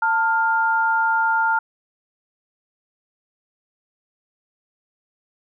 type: tone pair together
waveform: sine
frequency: 895 / 1403 Hz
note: A5 / F6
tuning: +29 / +8 cents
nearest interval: minor sixth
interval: 779 cents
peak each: -19 dBFS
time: 0.02-1.59 s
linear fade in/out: 5 ms
effects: none

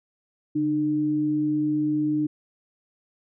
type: tone pair together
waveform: sine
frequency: 142.8 / 302.6 Hz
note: D3 / D#4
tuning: -48 / -48 cents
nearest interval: octave + minor second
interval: 1300 cents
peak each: -32 / -21 dBFS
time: 0.55-2.27 s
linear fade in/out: 10 ms
effects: none

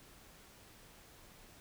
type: silence
effects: pink hiss -59 dBFS RMS until 1.6 s

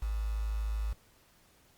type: tone with quantisation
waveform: sine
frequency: 53.6 Hz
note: A1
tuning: 45 cents flat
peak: -30 dBFS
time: 0.02-0.93 s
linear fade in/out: 5 ms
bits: 8
effects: pink hiss -64 dBFS RMS until 1.77 s + Opus 48 kbps

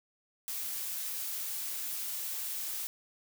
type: noise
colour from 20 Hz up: blue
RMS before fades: -37 dBFS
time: 0.48-2.87 s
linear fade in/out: 0 ms
effects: none

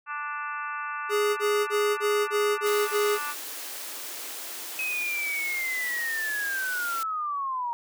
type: harmonic tone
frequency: 293.7 Hz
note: D4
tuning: in tune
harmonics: 3 / 4 / 5 / 6 / 7 / 8 / 9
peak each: -40 / -33 / -35 / -43 / -47 / -48 / -42 dBFS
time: 0.06-3.35 s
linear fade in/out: 50 ms
type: tone bursts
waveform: square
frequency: 415.3 Hz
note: G#4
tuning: in tune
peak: -23 dBFS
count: 7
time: 1.09-3.188 s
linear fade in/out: 50 ms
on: 280 ms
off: 23 ms
type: high-pass noise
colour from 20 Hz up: white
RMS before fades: -37 dBFS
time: 2.66-7.03 s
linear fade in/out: 2 ms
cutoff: 260 Hz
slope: 96 dB/octave
type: linear sweep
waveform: sine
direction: down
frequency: 2560 to 932.3 Hz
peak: -27 dBFS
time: 4.79-7.73 s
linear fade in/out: 0 ms
effects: none

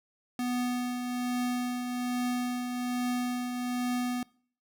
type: tone with tremolo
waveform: square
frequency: 246.9 Hz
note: B3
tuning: in tune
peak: -28 dBFS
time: 0.39-4.23 s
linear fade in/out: 2 ms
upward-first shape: triangle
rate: 1.2 Hz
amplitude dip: 45%
effects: noise-tail reverb RT60 0.5 s tail -23 dB re dry

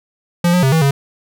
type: tone with pitch steps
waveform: square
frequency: 173.7 / 179.3 / 133.3 / 161.3 / 139 Hz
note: F3 / F3 / C3 / E3 / C#3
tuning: -9 / +46 / +33 / -37 / +5 cents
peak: -11 dBFS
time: 0.44-0.91 s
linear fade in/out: 5 ms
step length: 94 ms
effects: none

